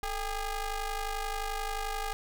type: ring-modulated tone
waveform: sawtooth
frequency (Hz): 412.7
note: G#4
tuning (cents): -11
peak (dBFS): -25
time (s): 0.03-2.13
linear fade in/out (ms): 0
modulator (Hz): 387
effects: none